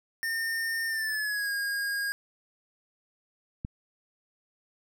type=tone with pitch glide; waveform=square; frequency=1818 to 1629 Hz; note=A#6 to G#6; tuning=-44 to -34 cents; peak=-29 dBFS; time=0.23-2.12 s; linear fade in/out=0 ms; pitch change=-190 cents; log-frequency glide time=0.87-1.52 s
type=click; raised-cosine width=5 ms; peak=-21 dBFS; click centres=3.649 s
effects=none